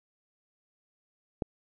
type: click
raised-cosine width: 2 ms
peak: -16 dBFS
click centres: 1.422 s
effects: none